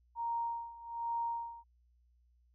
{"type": "tone with tremolo", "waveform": "sine", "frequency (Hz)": 932.3, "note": "A#5", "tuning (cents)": 0, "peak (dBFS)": -32, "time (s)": [0.15, 1.64], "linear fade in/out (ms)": 50, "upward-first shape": "sine", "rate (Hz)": 1.2, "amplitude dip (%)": 85, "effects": ["added 60 Hz sine -66 dBFS peak until 2.54 s"]}